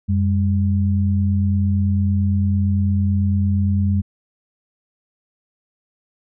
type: tone pair together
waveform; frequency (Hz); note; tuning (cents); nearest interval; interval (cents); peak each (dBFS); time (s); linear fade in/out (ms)
sine; 91.91 / 200.8; F#2 / G3; -11 / +42; octave + major second; 1353; -16 / -20; 0.08-4.02; 20
effects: none